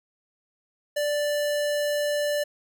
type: tone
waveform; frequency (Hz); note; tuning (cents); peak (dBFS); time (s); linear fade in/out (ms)
square; 587; D5; -1; -24; 0.96-2.44; 10
effects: none